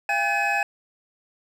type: tone cluster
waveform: triangle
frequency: 684 / 805 / 1536 / 1715 / 2544 Hz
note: F5 / G5 / G6 / A6 / D#7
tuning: -36 / +46 / -36 / -45 / +38 cents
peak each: -29 / -23 / -31 / -25 / -24 dBFS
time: 0.09-0.63 s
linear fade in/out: 2 ms
effects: none